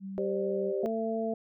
sine tone, 193.6 Hz, G3, 21 cents flat, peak -36 dBFS, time 0-0.73 s, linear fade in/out 50 ms
sine chord, G suspended fourth, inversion none, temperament equal with one note detuned, 392 / 523.3 / 596.6 Hz, G4 / C5 / D5, 0 / 0 / +27 cents, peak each -30 / -35 / -35 dBFS, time 0.18-0.86 s, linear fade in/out 0 ms
harmonic tone, 224 Hz, A3, 31 cents sharp, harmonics 1 / 2 / 3, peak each -33 / -33 / -33 dBFS, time 0.83-1.34 s, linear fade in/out 5 ms
effects none

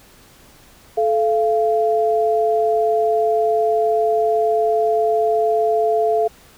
sine tone pair together, 435 / 686.9 Hz, A4 / F5, -20 / -29 cents, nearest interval minor sixth, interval 791 cents, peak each -17 dBFS, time 0.97-6.28 s, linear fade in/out 10 ms, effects pink hiss -48 dBFS RMS until 6.57 s

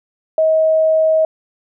sine tone, 635 Hz, D#5, 35 cents sharp, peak -10 dBFS, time 0.38-1.25 s, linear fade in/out 2 ms, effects none

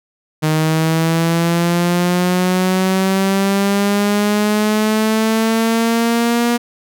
sawtooth linear sweep, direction up, 154.6 to 239 Hz, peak -9 dBFS, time 0.42-6.58 s, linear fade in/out 20 ms, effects none

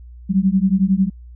sine beating tone pair, 186.1 / 197.1 Hz, F#3 / G3, +10 / +10 cents, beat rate 11 Hz, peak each -16 dBFS, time 0.29-1.1 s, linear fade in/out 20 ms, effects added 60 Hz sine -36 dBFS peak until 1.35 s

